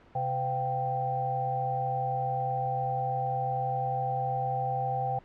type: tone cluster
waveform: sine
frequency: 130.7 / 508 / 701 / 781 Hz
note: C3 / B4 / F5 / G5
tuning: -1 / +49 / +6 / -7 cents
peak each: -34 / -37 / -37 / -29 dBFS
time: 0.15-5.19 s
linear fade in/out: 5 ms
effects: pink hiss -56 dBFS RMS until 5.24 s + low-pass 2000 Hz 12 dB/octave